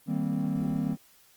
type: chord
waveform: triangle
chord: C minor seventh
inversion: first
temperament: equal with one note detuned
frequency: 157.74 / 196 / 233.1 / 261.6 Hz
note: Eb3 / G3 / Bb3 / C4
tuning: +24 / 0 / 0 / 0 cents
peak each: -30 dBFS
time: 0.06-0.97 s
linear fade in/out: 50 ms
effects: white hiss -60 dBFS RMS until 1.36 s + Opus 24 kbps